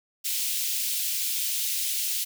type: high-pass noise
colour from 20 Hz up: white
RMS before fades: -28 dBFS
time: 0.24-2.25 s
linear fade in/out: 20 ms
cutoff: 2600 Hz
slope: 24 dB/octave
effects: none